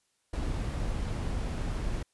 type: noise with ADSR envelope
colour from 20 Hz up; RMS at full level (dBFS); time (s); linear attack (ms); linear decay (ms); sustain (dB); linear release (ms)
brown; -30; 0.33-2.03; 7; 10; -2; 7
effects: white hiss -74 dBFS RMS until 2.13 s + resampled to 24000 Hz